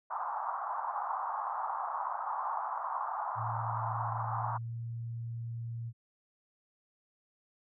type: band-pass noise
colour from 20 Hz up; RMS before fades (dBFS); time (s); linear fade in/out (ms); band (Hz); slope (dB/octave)
pink; -36; 0.1-4.58; 10; 780 to 1200; 48
type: tone with pitch glide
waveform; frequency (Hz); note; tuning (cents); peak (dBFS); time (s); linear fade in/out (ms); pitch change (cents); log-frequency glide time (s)
sine; 113.2 to 116.18; A2 to A#2; +50 to -5; -36; 3.35-5.93; 50; +45; 4.12-4.75
effects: none